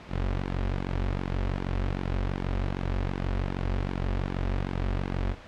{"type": "tone with flanger", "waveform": "sawtooth", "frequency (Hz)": 46.31, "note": "F#1", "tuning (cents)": 2, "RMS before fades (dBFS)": -29, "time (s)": [0.08, 5.36], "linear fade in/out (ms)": 50, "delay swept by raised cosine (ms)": [1.5, 6.8], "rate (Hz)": 2.6, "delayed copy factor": -0.75, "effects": ["pink hiss -46 dBFS RMS until 5.47 s", "low-pass 3000 Hz 12 dB/octave"]}